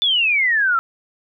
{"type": "exponential sweep", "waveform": "sine", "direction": "down", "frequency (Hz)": [3538, 1318.5], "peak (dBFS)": -14, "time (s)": [0.02, 0.79], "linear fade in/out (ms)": 0, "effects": []}